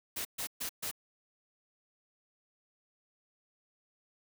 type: noise bursts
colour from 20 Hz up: white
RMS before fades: -37 dBFS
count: 4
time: 0.16-0.914 s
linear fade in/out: 10 ms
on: 91 ms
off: 130 ms
effects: none